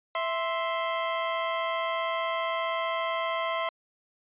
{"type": "tone pair together", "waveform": "sawtooth", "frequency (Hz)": [659.3, 1046.6], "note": ["E5", "C6"], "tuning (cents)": [0, 0], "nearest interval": "minor sixth", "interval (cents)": 800, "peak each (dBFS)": [-26, -26], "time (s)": [0.15, 3.69], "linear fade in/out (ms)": 2, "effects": ["resampled to 8000 Hz"]}